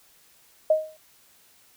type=tone with exponential decay; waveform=sine; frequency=625 Hz; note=D#5; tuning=8 cents sharp; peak=-13 dBFS; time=0.7-0.97 s; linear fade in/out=5 ms; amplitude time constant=57 ms; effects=white hiss -58 dBFS RMS until 1.76 s